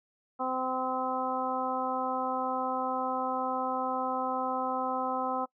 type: harmonic tone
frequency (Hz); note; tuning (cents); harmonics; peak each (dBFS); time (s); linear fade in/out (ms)
257.9; C4; -25; 1 / 2 / 3 / 4 / 5; -37 / -36 / -33 / -35 / -36; 0.39-5.46; 20
effects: noise-tail reverb RT60 0.1 s tail -22 dB re dry